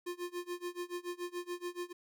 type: tone with tremolo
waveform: square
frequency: 352.7 Hz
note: F4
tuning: 17 cents sharp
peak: -36 dBFS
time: 0.06-1.93 s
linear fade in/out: 10 ms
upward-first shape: sine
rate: 7 Hz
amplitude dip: 95%
effects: none